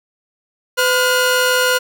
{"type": "tone pair together", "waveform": "sawtooth", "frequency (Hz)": [506, 1431.2], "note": ["B4", "F6"], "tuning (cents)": [42, 42], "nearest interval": "octave + tritone", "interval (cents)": 1800, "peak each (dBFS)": -12, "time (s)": [0.77, 1.79], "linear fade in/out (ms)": 20, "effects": []}